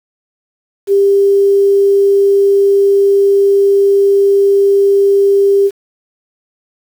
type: tone with quantisation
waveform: sine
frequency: 397.5 Hz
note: G4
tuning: 24 cents sharp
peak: -6 dBFS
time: 0.87-5.71 s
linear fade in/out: 50 ms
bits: 6
effects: none